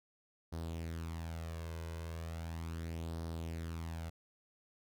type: tone with flanger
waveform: sawtooth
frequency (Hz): 82.41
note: E2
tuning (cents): 0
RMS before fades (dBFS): -42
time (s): 0.52-4.1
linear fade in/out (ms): 10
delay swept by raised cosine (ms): 0.2 to 2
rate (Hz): 0.37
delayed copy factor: +0.55
effects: none